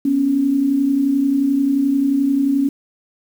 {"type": "tone pair together", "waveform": "sine", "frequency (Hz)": [246.9, 278.3], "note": ["B3", "C#4"], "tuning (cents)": [0, 7], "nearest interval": "major second", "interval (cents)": 207, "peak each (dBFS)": [-22, -14], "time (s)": [0.05, 2.69], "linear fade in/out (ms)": 5, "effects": ["7-bit"]}